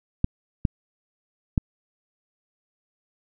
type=clicks; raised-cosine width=5 ms; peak=-7 dBFS; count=3; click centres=0.244 / 0.652 / 1.578 s; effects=none

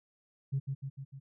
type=tone with echo; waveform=sine; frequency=136.1 Hz; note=C#3; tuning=31 cents flat; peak=-27 dBFS; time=0.52-0.6 s; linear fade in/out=20 ms; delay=150 ms; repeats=4; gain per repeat=-4 dB; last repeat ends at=1.2 s; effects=tanh soft clip ceiling -24 dBFS

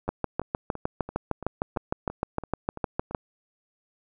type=two click trains; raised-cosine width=1 ms; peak=-22 / -11 dBFS; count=10 / 21; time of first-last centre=0.08-3.11 / 0.09-3.148 s; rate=2.97 / 6.54 Hz; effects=none

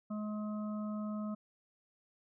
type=harmonic tone; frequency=211.6 Hz; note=G#3; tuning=33 cents sharp; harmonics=1 / 3 / 5 / 6; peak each=-36 / -47 / -54 / -50 dBFS; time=0.1-1.35 s; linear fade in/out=10 ms; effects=none

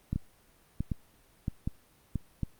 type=two click trains; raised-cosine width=5 ms; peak=-18 / -18 dBFS; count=4 / 4; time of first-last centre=0.16-2.433 / 0.13-2.157 s; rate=1.32 / 1.48 Hz; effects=pink hiss -63 dBFS RMS until 2.59 s + Opus 32 kbps

